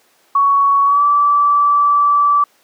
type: tone with pitch glide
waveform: sine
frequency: 1118 to 1158.8 Hz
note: C#6 to D6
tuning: +14 to -24 cents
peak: -9 dBFS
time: 0.35-2.44 s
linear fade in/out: 5 ms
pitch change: +62 cents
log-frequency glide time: 0.85-1.03 s
effects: pink hiss -54 dBFS RMS until 2.63 s + high-pass 400 Hz 12 dB/octave